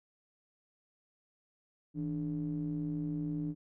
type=ring-modulated tone; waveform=triangle; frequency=66.3 Hz; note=C2; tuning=23 cents sharp; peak=-28 dBFS; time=1.94-3.55 s; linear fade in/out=50 ms; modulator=228 Hz; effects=none